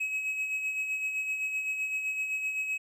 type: tone with tremolo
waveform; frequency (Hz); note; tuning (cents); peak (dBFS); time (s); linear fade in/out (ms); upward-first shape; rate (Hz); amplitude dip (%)
triangle; 2557; D#7; +47; -26; 0-2.78; 10; sine; 7.8; 45
effects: none